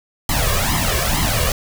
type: noise with flanger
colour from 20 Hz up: pink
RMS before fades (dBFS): -18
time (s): 0.29-1.52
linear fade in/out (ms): 2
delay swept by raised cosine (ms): 0.97 to 1.8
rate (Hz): 2.2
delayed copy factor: +0.8
effects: none